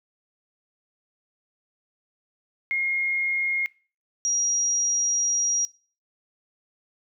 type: tone pair in turn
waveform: sine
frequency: 2143 / 5721 Hz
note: C7 / F8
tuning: +41 / +41 cents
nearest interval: octave + perfect fourth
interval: 1700 cents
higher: second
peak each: -22 / -21 dBFS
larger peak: second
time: 2.71-3.66 / 4.25-5.65 s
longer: second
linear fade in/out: 0 ms
effects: noise-tail reverb RT60 0.4 s tail -23 dB re dry